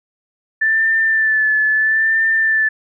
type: tone with vibrato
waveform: sine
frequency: 1760 Hz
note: A6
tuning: in tune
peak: -12 dBFS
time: 0.61-2.69 s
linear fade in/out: 10 ms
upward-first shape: sine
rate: 0.76 Hz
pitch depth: 32 cents each way
effects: none